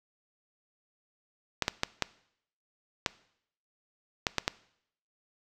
clicks, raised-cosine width 0.2 ms, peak -8 dBFS, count 8, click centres 1.623 / 1.681 / 1.834 / 2.023 / 3.062 / 4.268 / 4.383 / 4.479 s, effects noise-tail reverb RT60 0.7 s tail -20 dB re dry

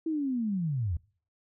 sine linear sweep, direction down, 329.6 to 74.2 Hz, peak -27 dBFS, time 0.06-0.97 s, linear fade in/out 5 ms, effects noise-tail reverb RT60 0.5 s tail -26 dB re dry

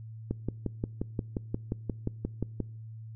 click train, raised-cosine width 3 ms, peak -17 dBFS, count 14, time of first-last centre 0.31-2.603 s, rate 5.67 Hz, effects noise-tail reverb RT60 0.7 s tail -24 dB re dry + added 111 Hz sine -41 dBFS peak until 3.15 s

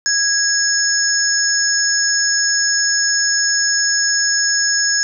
sine tone cluster, 1653 / 5270 / 6680 Hz, G#6 / E8 / G#8, -9 / -1 / +9 cents, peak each -18 dBFS, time 0.06-5.03 s, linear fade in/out 0 ms, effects none

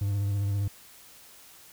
triangle tone with vibrato, 100.5 Hz, G2, 44 cents sharp, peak -23 dBFS, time 0.01-0.68 s, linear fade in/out 5 ms, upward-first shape sine, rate 15 Hz, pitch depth 32 cents each way, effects white hiss -52 dBFS RMS until 1.72 s

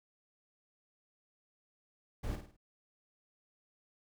brown noise with echo, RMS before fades -37 dBFS, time 2.23-2.36 s, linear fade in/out 10 ms, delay 52 ms, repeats 4, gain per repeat -7 dB, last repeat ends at 2.568 s, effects none

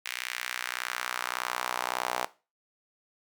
sawtooth tone with high-pass filter sweep, 61.74 Hz, B1, in tune, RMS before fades -34 dBFS, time 0.05-2.26 s, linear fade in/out 5 ms, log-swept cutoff 2200 to 770 Hz, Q 1.7, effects noise-tail reverb RT60 0.3 s tail -17 dB re dry

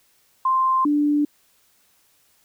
sine tone pair in turn, 1046.5 / 293.7 Hz, C6 / D4, 0 / 0 cents, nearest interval octave + minor seventh, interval 2200 cents, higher first, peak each -16 dBFS, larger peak neither, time 0.45-0.85 / 0.85-1.25 s, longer neither, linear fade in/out 5 ms, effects white hiss -61 dBFS RMS until 2.44 s

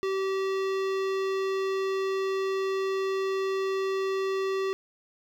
sine tone with hard clipping, 385.3 Hz, G4, 30 cents flat, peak -28 dBFS, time 0.03-4.73 s, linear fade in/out 0 ms, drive 18 dB, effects none

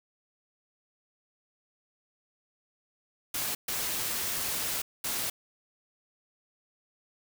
white noise bursts at uneven times, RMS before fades -32 dBFS, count 3, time 3.34-3.55 / 3.68-4.82 / 5.04-5.3 s, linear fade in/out 5 ms, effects none

